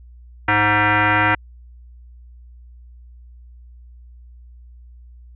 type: tone with frequency modulation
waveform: sine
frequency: 312.7 Hz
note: D#4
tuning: 9 cents sharp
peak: -13 dBFS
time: 0.48-1.35 s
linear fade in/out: 5 ms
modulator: 418 Hz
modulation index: 4.7
effects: added 60 Hz sine -40 dBFS peak until 5.35 s